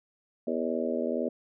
harmonic tone with a mistuned harmonic, 81.5 Hz, E2, 19 cents flat, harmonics 3 / 4 / 5 / 6 / 7 / 8, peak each -32 / -36 / -34 / -35 / -34 / -36 dBFS, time 0.47-1.29 s, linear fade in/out 5 ms, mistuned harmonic 8, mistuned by -59 cents, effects none

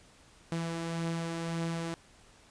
sawtooth beating tone pair, 164.8 / 166.6 Hz, E3 / E3, 0 / +19 cents, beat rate 1.8 Hz, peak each -38 / -29 dBFS, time 0.52-1.94 s, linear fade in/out 0 ms, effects pink hiss -59 dBFS RMS until 2.5 s + resampled to 22050 Hz

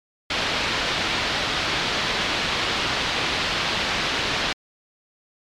white low-pass noise, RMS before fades -24 dBFS, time 0.3-4.53 s, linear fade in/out 5 ms, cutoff 4200 Hz, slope 24 dB/octave, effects MP3 96 kbps

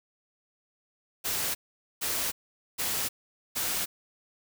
white noise bursts, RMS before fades -30 dBFS, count 4, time 1.24-3.86 s, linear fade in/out 20 ms, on 310 ms, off 460 ms, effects none

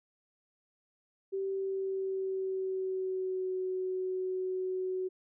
sine tone with pitch glide, 387.7 to 372.1 Hz, G4 to F#4, -19 to +10 cents, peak -31 dBFS, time 1.32-5.09 s, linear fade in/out 20 ms, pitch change -71 cents, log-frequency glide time 1.5-3.53 s, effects none

